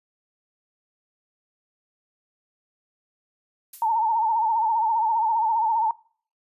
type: noise with exponential decay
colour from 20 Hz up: violet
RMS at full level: -34 dBFS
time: 3.73-3.96 s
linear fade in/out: 5 ms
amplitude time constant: 49 ms
type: tone with vibrato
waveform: sine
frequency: 895 Hz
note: A5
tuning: 29 cents sharp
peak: -19 dBFS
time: 3.82-5.91 s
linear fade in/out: 2 ms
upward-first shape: sine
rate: 15 Hz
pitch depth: 78 cents each way
effects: noise-tail reverb RT60 0.5 s tail -24 dB re dry + resampled to 32000 Hz